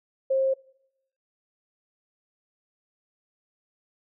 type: tone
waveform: sine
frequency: 533 Hz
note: C5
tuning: 32 cents sharp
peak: -20 dBFS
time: 0.3-0.54 s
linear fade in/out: 10 ms
effects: noise-tail reverb RT60 0.8 s tail -23 dB re dry